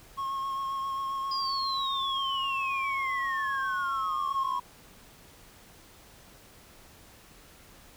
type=tone with vibrato; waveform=triangle; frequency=1085 Hz; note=C#6; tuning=37 cents flat; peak=-28 dBFS; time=0.17-4.6 s; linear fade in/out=20 ms; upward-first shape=triangle; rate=7.5 Hz; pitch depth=21 cents each way
type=exponential sweep; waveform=sine; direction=down; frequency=4978 to 975 Hz; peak=-31 dBFS; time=1.31-4.6 s; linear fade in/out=5 ms
effects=pink hiss -54 dBFS RMS until 7.96 s